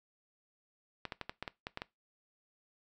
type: clicks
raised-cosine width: 0.3 ms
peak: -22 dBFS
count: 9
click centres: 1.053 / 1.122 / 1.213 / 1.295 / 1.426 / 1.478 / 1.669 / 1.774 / 1.819 s
effects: noise-tail reverb RT60 0.2 s tail -20 dB re dry